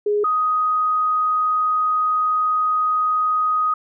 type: tone pair in turn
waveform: sine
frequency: 415.3 / 1250.6 Hz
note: G#4 / D#6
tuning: 0 / +8 cents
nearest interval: octave + perfect fifth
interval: 1908 cents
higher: second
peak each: -16 dBFS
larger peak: neither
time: 0.06-0.24 / 0.24-3.74 s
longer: second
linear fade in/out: 5 ms
effects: none